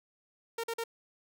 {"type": "tone bursts", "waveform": "sawtooth", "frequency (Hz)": 460.1, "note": "A#4", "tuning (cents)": -23, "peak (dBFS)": -29, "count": 3, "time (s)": [0.58, 0.839], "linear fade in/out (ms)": 5, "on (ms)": 57, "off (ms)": 44, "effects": []}